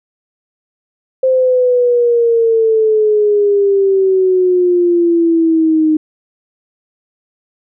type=exponential sweep; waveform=sine; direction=down; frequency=523.3 to 308.7 Hz; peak=-8 dBFS; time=1.23-5.97 s; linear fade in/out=5 ms; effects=none